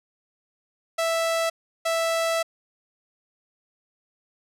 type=tone bursts at uneven times; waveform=sawtooth; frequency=659.3 Hz; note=E5; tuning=in tune; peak=-18 dBFS; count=2; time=0.98-1.5 / 1.85-2.43 s; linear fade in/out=10 ms; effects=low-pass 12000 Hz 12 dB/octave